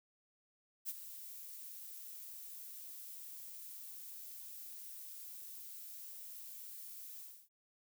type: noise with ADSR envelope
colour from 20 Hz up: violet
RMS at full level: -39 dBFS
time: 0.85-7.49 s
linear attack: 39 ms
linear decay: 35 ms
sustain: -11 dB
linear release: 290 ms
effects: none